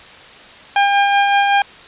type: tone with tremolo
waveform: sawtooth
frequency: 803 Hz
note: G5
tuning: 41 cents sharp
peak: -6 dBFS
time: 0.76-1.62 s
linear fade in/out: 2 ms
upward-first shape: sine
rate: 5.3 Hz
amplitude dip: 30%
effects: white hiss -39 dBFS RMS until 1.87 s + resampled to 8000 Hz